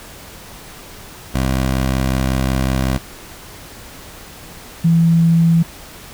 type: tone pair in turn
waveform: 15% pulse / sine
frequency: 65.41 / 166.35 Hz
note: C2 / E3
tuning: 0 / +16 cents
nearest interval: octave + major third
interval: 1616 cents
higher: second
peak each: -9 dBFS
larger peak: neither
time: 1.34-2.98 / 4.84-5.63 s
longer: first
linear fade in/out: 10 ms
effects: pink hiss -37 dBFS RMS until 6.13 s